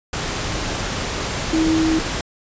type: tone in noise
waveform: sine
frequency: 320 Hz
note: D#4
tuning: 49 cents sharp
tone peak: -15 dBFS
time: 1.53-1.99 s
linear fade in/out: 2 ms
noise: pink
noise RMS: -24 dBFS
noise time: 0.13-2.21 s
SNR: +6 dB
effects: resampled to 16000 Hz